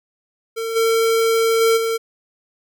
square tone with level steps, 453.1 Hz, A#4, 49 cents flat, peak -23 / -15 / -13 / -19 dBFS, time 0.56-1.98 s, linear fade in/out 20 ms, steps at 0.75 / 1.6 / 1.76 s, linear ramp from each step 20 ms, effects none

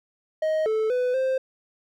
triangle tone with pitch steps, 627 / 437.3 / 499.3 / 524 Hz, D#5 / A4 / B4 / C5, +13 / -11 / +19 / +2 cents, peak -19 dBFS, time 0.42-1.38 s, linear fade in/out 5 ms, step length 240 ms, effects none

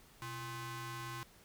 sawtooth ring-modulated tone, 465.9 Hz, A#4, 1 cent flat, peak -35 dBFS, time 0.22-1.23 s, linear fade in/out 0 ms, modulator 591 Hz, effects pink hiss -62 dBFS RMS until 1.44 s

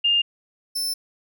sine / sawtooth tone pair in turn, 2814 / 5299 Hz, F7 / E8, +12 / +8 cents, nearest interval major seventh, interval 1096 cents, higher second, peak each -16 / -21 dBFS, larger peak first, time 0.04-0.22 / 0.75-0.94 s, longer second, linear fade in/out 10 ms, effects none

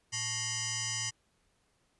sine tone with frequency modulation, 114.1 Hz, A#2, 37 cents flat, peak -32 dBFS, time 0.12-1.11 s, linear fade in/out 20 ms, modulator 992 Hz, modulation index 7.4, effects pink hiss -73 dBFS RMS until 1.99 s + resampled to 24000 Hz

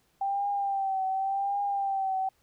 sine tone with vibrato, 784 Hz, G5, in tune, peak -26 dBFS, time 0.21-2.29 s, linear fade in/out 5 ms, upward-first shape triangle, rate 0.89 Hz, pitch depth 58 cents each way, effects pink hiss -69 dBFS RMS until 2.42 s

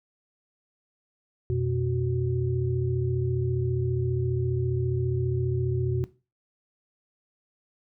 sine tone cluster, 88.5 / 123.3 / 370.3 Hz, F2 / B2 / F#4, +23 / -2 / +1 cents, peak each -30 / -26 / -29 dBFS, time 1.5-6.04 s, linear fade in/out 0 ms, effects noise-tail reverb RT60 0.3 s tail -17 dB re dry

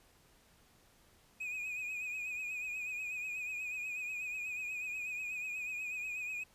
triangle tone with vibrato, 2489 Hz, D#7, in tune, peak -36 dBFS, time 1.4-6.44 s, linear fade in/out 10 ms, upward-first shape triangle, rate 8.2 Hz, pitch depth 62 cents each way, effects pink hiss -66 dBFS RMS until 6.54 s + resampled to 32000 Hz

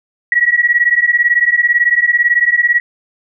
sine beating tone pair, 1912 / 1930 Hz, A#6 / B6, +43 / -40 cents, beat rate 18 Hz, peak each -12 / -12 dBFS, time 0.32-2.8 s, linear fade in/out 2 ms, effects none

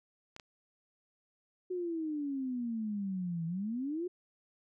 clicks, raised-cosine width 0.2 ms, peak -29 dBFS, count 2, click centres 0.364 / 0.398 s
sine exponential two-way sweep, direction down then up, 370 to 162.3 to 370 Hz, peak -33 dBFS, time 1.7-4.08 s, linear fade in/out 10 ms, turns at 3.46 s
effects none

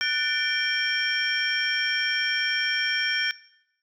sine tone cluster, 1489 / 1781 / 2331 / 3181 / 5500 Hz, F#6 / A6 / D7 / G7 / F8, +11 / +21 / -14 / +25 / -27 cents, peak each -29 dBFS, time 0.01-3.31 s, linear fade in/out 0 ms, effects noise-tail reverb RT60 0.8 s tail -20 dB re dry + tanh soft clip ceiling -12 dBFS

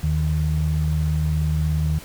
sine tone pair together, 77 / 154 Hz, D#2 / D#3, -17 / -17 cents, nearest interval octave, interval 1200 cents, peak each -21 dBFS, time 0.03-1.99 s, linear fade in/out 5 ms, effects pink hiss -41 dBFS RMS until 2.04 s

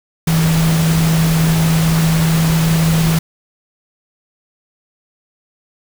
sine tone in noise, 162 Hz, E3, 30 cents flat, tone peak -11 dBFS, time 0.27-3.19 s, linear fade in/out 5 ms, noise pink, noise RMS -21 dBFS, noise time 0.27-3.19 s, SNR +7 dB, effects none

